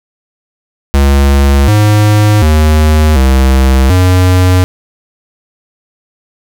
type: tone with pitch steps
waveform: square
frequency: 69.6 / 105.4 / 77.2 / 65.9 / 91.5 Hz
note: C#2 / G#2 / D#2 / C2 / F#2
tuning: +8 / +26 / -13 / +13 / -19 cents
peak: -5 dBFS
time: 0.94-4.64 s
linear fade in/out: 0 ms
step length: 740 ms
effects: none